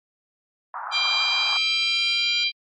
white band-pass noise, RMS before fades -32 dBFS, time 0.74-1.57 s, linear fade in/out 2 ms, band 770 to 1400 Hz, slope 48 dB/octave
harmonic tone, 793 Hz, G5, 20 cents sharp, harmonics 3 / 4 / 5 / 6, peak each -24 / -25 / -26 / -27 dBFS, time 0.91-2.52 s, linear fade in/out 50 ms
10% pulse linear sweep, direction up, 1184 to 1427 Hz, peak -27 dBFS, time 0.92-2.44 s, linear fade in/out 5 ms
effects MP3 32 kbps

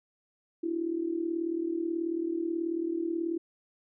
sine tone with amplitude modulation, 333.9 Hz, E4, 22 cents sharp, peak -25 dBFS, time 0.63-3.38 s, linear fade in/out 10 ms, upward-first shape sine, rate 38.4 Hz, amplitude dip 75%, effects none

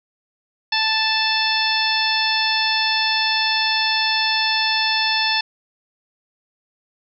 harmonic tone with a mistuned harmonic, 880 Hz, A5, in tune, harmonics 1 / 2 / 3 / 4 / 5 / 6, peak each -24 / -24 / -24 / -24 / -24 / -24 dBFS, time 0.72-5.41 s, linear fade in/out 5 ms, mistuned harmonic 5, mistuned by -16 cents, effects none

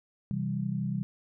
sine chord, C major, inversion none, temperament equal, 130.81 / 164.81 / 196 Hz, C3 / E3 / G3, 0 / 0 / 0 cents, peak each -33 / -34 / -32 dBFS, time 0.31-1.03 s, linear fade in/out 0 ms, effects none

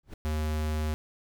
brown noise with exponential growth, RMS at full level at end -34 dBFS, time 0.03-0.14 s, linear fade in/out 5 ms, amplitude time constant 22 ms
square tone, 77 Hz, D#2, 17 cents flat, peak -28 dBFS, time 0.25-0.94 s, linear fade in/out 0 ms
effects none

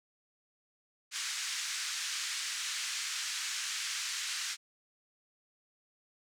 white band-pass noise, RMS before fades -37 dBFS, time 1.11-4.57 s, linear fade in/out 50 ms, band 1400 to 7400 Hz, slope 24 dB/octave, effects none

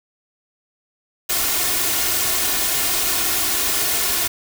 white noise with comb filter, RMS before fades -20 dBFS, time 1.29-4.28 s, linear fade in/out 10 ms, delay 2.8 ms, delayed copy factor +0.6, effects none

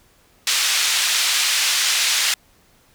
pink band-pass noise, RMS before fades -19 dBFS, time 0.47-2.34 s, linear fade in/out 2 ms, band 2500 to 7600 Hz, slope 12 dB/octave, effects pink hiss -56 dBFS RMS until 2.94 s

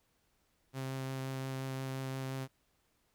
sawtooth tone with vibrato, 132.8 Hz, C3, 26 cents sharp, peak -33 dBFS, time 0.73-2.48 s, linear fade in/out 50 ms, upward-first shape triangle, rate 5.7 Hz, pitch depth 12 cents each way, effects pink hiss -75 dBFS RMS until 3.14 s

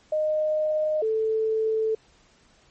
sine tone pair in turn, 616 / 440.1 Hz, D#5 / A4, -17 / 0 cents, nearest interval tritone, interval 583 cents, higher first, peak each -21 dBFS, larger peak neither, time 0.12-1.02 / 1.02-1.95 s, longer second, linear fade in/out 5 ms, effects pink hiss -59 dBFS RMS until 2.7 s + MP3 32 kbps

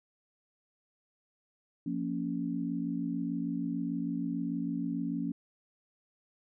sine chord, Bb minor, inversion second, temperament just, 174.81 / 233.1 / 279.7 Hz, F3 / Bb3 / Db4, +2 / 0 / +16 cents, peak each -36 / -36 / -34 dBFS, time 1.86-5.32 s, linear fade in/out 5 ms, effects none

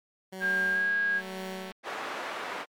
15% pulse tone with tremolo, 188.6 Hz, F#3, 33 cents sharp, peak -29 dBFS, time 0.32-1.72 s, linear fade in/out 10 ms, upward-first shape sine, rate 1.1 Hz, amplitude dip 80%
sine tone with pitch glide, 1609 to 1638.1 Hz, G6 to G#6, +45 to -24 cents, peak -24 dBFS, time 0.4-1.22 s, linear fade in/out 50 ms, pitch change +31 cents, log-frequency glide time 0.73-0.78 s
click train, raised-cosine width 0.3 ms, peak -29 dBFS, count 288, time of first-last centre 0.42-1.719 s, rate 221 Hz
white band-pass noise, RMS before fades -36 dBFS, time 1.83-2.66 s, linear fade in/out 50 ms, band 400 to 1500 Hz, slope 12 dB/octave
effects MP3 96 kbps

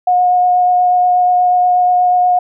sine tone with vibrato, 722 Hz, F#5, 43 cents flat, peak -8 dBFS, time 0.07-2.39 s, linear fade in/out 5 ms, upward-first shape triangle, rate 8.3 Hz, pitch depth 11 cents each way, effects none

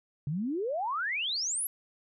sine exponential sweep, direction up, 135.2 to 11840 Hz, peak -29 dBFS, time 0.27-1.67 s, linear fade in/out 2 ms, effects none

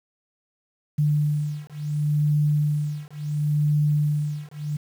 sine beating tone pair, 148.4 / 149.11 Hz, D3 / D3, +18 / +27 cents, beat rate 0.71 Hz, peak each -23 dBFS, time 0.98-4.77 s, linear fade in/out 10 ms, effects 8-bit

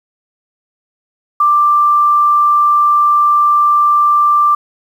sine tone, 1180 Hz, D6, 8 cents sharp, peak -7 dBFS, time 1.4-4.55 s, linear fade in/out 5 ms, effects 7-bit

